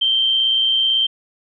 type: tone with amplitude modulation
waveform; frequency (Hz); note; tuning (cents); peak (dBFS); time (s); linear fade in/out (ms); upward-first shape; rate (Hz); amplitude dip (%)
sine; 3136; G7; 0; -12; 0.01-1.07; 10; sine; 118; 40
effects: none